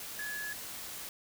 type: tone in noise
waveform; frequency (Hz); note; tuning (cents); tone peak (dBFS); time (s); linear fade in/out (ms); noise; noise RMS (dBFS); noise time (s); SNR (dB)
sine; 1696; G#6; +36; -37; 0.19-0.53; 2; white; -43; 0-1.09; +3
effects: none